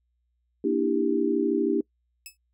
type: chord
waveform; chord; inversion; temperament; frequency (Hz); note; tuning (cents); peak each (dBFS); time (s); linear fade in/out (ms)
sine; E half-diminished seventh; second; just; 237.3 / 296.7 / 329.6 / 395.6; Bb3 / D4 / E4 / G4; +31 / +18 / 0 / +16; -29 / -26 / -27 / -26; 0.64-1.81; 5
type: tone with exponential decay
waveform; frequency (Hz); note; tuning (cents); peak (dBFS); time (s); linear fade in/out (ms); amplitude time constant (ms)
10% pulse; 2600; E7; -24; -27; 2.26-2.37; 1; 22
effects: noise-tail reverb RT60 0.1 s tail -24 dB re dry + added 60 Hz sine -70 dBFS peak until 2.53 s